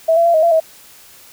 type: tone with pitch steps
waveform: sine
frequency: 651 / 675 / 682 / 631 / 679 / 642 Hz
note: E5 / E5 / F5 / D#5 / F5 / E5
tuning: -22 / +41 / -41 / +24 / -49 / -46 cents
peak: -9 dBFS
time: 0.08-0.602 s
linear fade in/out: 10 ms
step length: 87 ms
effects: white hiss -43 dBFS RMS until 1.32 s